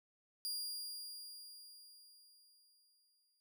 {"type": "tone with exponential decay", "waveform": "sawtooth", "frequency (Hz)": 4820, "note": "D8", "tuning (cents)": 44, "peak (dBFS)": -35, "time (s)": [0.45, 3.4], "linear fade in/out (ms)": 0, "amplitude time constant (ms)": 640, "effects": []}